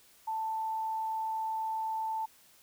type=tone; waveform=sine; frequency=884 Hz; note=A5; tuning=8 cents sharp; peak=-31 dBFS; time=0.27-2.26 s; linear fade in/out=10 ms; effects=white hiss -61 dBFS RMS until 2.62 s